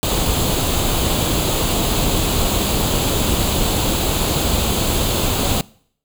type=noise with comb filter; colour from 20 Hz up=pink; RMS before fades=-18 dBFS; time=0.03-5.61 s; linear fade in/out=0 ms; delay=0.27 ms; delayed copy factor=+0.6; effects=noise-tail reverb RT60 0.6 s tail -23 dB re dry